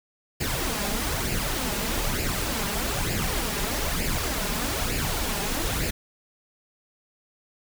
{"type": "noise with flanger", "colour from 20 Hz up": "pink", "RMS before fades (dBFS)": -27, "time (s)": [0.4, 5.91], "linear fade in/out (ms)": 10, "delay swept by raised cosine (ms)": [0.41, 5.01], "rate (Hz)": 1.1, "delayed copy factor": 0.6, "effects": []}